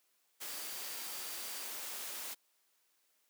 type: tone in noise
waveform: sine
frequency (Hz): 4699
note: D8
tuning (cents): 0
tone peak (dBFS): -53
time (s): 0.47-1.67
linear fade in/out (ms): 20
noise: white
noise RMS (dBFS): -43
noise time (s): 0.4-2.35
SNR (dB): -13
effects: white hiss -75 dBFS RMS until 3.29 s + high-pass 300 Hz 12 dB/octave